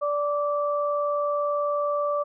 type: tone pair together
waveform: sine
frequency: 583.3 / 1165 Hz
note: D5 / D6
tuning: -12 / -14 cents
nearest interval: octave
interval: 1198 cents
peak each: -24 / -27 dBFS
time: 0.01-2.24 s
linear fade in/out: 20 ms
effects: none